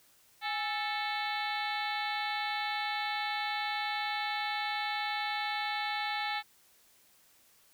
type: harmonic tone with a mistuned harmonic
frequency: 440 Hz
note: A4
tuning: in tune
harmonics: 2 / 3 / 4 / 5 / 6 / 7 / 8 / 9 / 10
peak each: -35 / -42 / -39 / -39 / -45 / -47 / -43 / -42 / -49 dBFS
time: 0.41-6.43 s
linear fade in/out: 50 ms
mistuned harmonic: 2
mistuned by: -99 cents
effects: white hiss -64 dBFS RMS until 7.73 s